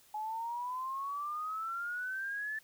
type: exponential sweep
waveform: sine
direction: up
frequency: 844 to 1760 Hz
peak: -35 dBFS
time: 0.14-2.59 s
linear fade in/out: 5 ms
effects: white hiss -63 dBFS RMS until 2.63 s